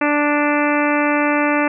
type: harmonic tone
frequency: 293.7 Hz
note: D4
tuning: in tune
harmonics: 1 / 2 / 3 / 4 / 5 / 6 / 7 / 8 / 9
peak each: -18 / -21 / -23 / -24 / -25 / -26 / -26 / -27 / -28 dBFS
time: 0.01-1.68 s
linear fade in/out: 5 ms
effects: none